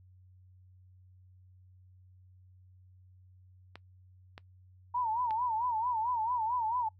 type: clicks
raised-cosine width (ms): 0.3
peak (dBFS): -29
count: 3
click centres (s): 3.756 / 4.379 / 5.308
type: tone with vibrato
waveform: sine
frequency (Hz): 932.3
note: A#5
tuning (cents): 0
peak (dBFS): -29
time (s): 4.94-6.89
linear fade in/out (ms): 10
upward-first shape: sine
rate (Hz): 4.5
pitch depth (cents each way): 130
effects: noise-tail reverb RT60 0.1 s tail -21 dB re dry + added 92 Hz sine -56 dBFS peak until 6.99 s